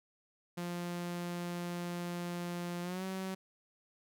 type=tone with pitch glide; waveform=sawtooth; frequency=174.61 to 189.32 Hz; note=F3 to F#3; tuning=0 to +40 cents; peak=-33 dBFS; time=0.57-3.35 s; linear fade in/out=10 ms; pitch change=+140 cents; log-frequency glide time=2.82-3.04 s; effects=none